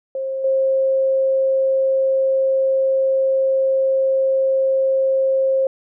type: tone with level steps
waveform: sine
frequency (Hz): 533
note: C5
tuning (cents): +32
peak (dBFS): -21 / -14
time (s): 0.15-5.67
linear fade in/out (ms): 2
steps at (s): 0.44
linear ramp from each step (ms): 5
effects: none